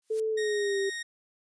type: noise with exponential growth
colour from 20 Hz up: blue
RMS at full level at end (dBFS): -39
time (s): 0.02-0.2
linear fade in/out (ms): 2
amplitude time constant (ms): 39
type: tone with pitch glide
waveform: sine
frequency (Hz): 439.2 to 393.5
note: A4 to G4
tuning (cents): -3 to +7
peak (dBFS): -26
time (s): 0.1-0.9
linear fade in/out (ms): 10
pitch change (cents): -190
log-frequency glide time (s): 0.31-0.79
type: tone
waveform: sawtooth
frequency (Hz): 1864.7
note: A#6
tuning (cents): 0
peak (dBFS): -30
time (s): 0.37-1.03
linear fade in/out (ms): 10
effects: resampled to 22050 Hz